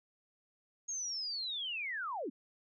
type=linear sweep; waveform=sine; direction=down; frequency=6610 to 216.7 Hz; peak=-36 dBFS; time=0.88-2.3 s; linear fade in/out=10 ms; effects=none